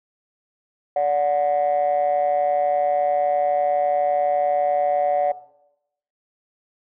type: ring-modulated tone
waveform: triangle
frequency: 75.9 Hz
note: D#2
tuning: 42 cents flat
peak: -11 dBFS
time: 0.96-5.32 s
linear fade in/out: 5 ms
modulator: 656 Hz
effects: noise-tail reverb RT60 0.8 s tail -17 dB re dry + tanh soft clip ceiling -12 dBFS